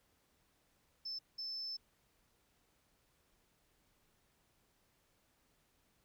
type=tone bursts at uneven times; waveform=sine; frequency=5274 Hz; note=E8; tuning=in tune; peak=-39 dBFS; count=2; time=1.05-1.19 / 1.38-1.77 s; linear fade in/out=10 ms; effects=tanh soft clip ceiling -36 dBFS + pink hiss -75 dBFS RMS until 6.04 s